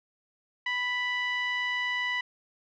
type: tone with low-pass filter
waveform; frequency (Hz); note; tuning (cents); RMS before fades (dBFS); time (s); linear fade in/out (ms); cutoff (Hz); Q
10% pulse; 987.8; B5; 0; -30; 0.66-2.21; 5; 2300; 4.4
effects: none